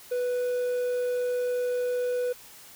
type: tone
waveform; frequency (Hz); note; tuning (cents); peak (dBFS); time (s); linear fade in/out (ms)
triangle; 493.9; B4; 0; -23; 0.11-2.33; 10
effects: white hiss -49 dBFS RMS until 2.75 s